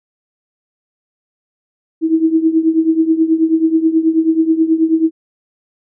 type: tone with tremolo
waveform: sine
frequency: 322.5 Hz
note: E4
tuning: 38 cents flat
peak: -6 dBFS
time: 2.01-5.11 s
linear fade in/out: 50 ms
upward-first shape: triangle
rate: 9.3 Hz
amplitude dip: 85%
effects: none